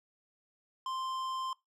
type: tone with tanh clipping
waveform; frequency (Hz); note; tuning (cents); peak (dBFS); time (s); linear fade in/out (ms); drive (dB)
sine; 1045; C6; -2; -36; 0.86-1.53; 2; 13
effects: noise-tail reverb RT60 0.2 s tail -23 dB re dry